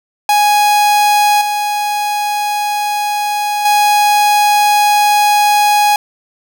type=tone with level steps; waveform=45% pulse; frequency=830.6 Hz; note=G#5; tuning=in tune; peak=-8 / -14 / -8 dBFS; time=0.29-5.96 s; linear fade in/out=2 ms; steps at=1.41 / 3.65 s; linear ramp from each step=5 ms; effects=none